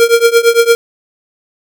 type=tone with tremolo; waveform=square; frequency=466.2 Hz; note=A#4; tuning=in tune; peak=-3 dBFS; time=0-0.75 s; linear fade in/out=0 ms; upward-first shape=triangle; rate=8.8 Hz; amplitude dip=95%; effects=none